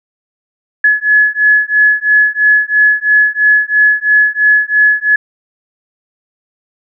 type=beating tone pair; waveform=sine; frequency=1700 / 1703 Hz; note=G#6 / G#6; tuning=+40 / +43 cents; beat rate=3 Hz; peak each=-10 dBFS; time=0.84-5.16 s; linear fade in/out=5 ms; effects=none